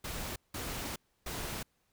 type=noise bursts at uneven times; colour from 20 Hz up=pink; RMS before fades=-39 dBFS; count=3; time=0.04-0.36 / 0.54-0.96 / 1.26-1.63 s; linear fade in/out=5 ms; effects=pink hiss -75 dBFS RMS until 1.92 s